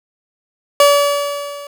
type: tone with level ramp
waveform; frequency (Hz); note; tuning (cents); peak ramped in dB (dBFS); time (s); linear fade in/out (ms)
30% pulse; 573; D5; -43; -3 to -27; 0.8-1.67; 2
effects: none